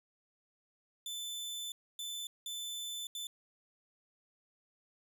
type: tone bursts at uneven times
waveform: sawtooth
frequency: 3520 Hz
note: A7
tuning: in tune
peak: -36 dBFS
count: 4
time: 1.06-1.72 / 1.99-2.27 / 2.46-3.07 / 3.15-3.27 s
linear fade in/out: 2 ms
effects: none